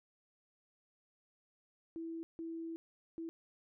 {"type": "tone bursts at uneven times", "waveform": "sine", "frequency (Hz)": 329.1, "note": "E4", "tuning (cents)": -3, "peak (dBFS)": -40, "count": 3, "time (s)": [[1.96, 2.23], [2.39, 2.76], [3.18, 3.29]], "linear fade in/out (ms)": 0, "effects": []}